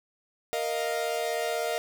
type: chord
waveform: 45% pulse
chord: Bb suspended fourth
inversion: none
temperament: equal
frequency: 466.2 / 622.3 / 698.5 Hz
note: Bb4 / Eb5 / F5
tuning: 0 / 0 / 0 cents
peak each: -32 dBFS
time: 0.53-1.78 s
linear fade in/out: 0 ms
effects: none